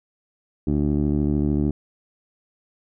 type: tone with low-pass filter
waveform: 15% pulse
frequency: 73.42 Hz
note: D2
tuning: in tune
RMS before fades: -21 dBFS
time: 0.67-1.71 s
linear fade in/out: 5 ms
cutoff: 340 Hz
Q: 2.2
effects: none